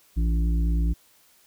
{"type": "harmonic tone with a mistuned harmonic", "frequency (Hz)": 57.2, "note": "A#1", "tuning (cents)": -32, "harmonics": [1, 3, 5, 6], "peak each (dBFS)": [-20, -30, -36, -44], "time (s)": [0.16, 0.94], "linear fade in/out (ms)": 20, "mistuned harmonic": 3, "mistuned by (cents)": -49, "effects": ["white hiss -59 dBFS RMS until 1.46 s"]}